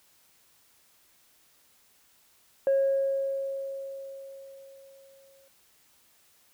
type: tone with exponential decay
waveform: sine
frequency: 545 Hz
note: C#5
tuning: 29 cents flat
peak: -18 dBFS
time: 2.67-5.48 s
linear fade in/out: 1 ms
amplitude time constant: 610 ms
effects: tanh soft clip ceiling -18 dBFS + white hiss -63 dBFS RMS until 6.53 s